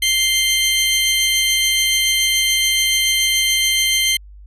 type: tone pair together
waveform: sawtooth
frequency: 2093 / 3136 Hz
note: C7 / G7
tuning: 0 / 0 cents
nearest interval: perfect fifth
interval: 700 cents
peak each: -15 / -13 dBFS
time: 0.02-4.17 s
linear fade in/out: 5 ms
effects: added 50 Hz sine -37 dBFS peak until 4.46 s + resampled to 32000 Hz